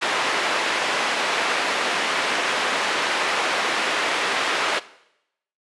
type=band-pass noise; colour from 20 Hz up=white; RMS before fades=-23 dBFS; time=0.01-4.8 s; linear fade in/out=20 ms; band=370 to 2400 Hz; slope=12 dB/octave; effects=noise-tail reverb RT60 0.8 s tail -18 dB re dry + resampled to 24000 Hz